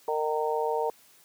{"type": "harmonic tone", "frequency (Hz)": 153.6, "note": "D#3", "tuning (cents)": -22, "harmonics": [3, 4, 5, 6], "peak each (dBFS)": [-28, -33, -33, -31], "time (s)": [0.08, 0.9], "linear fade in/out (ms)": 2, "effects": ["white hiss -58 dBFS RMS until 1.24 s", "high-pass 100 Hz 12 dB/octave"]}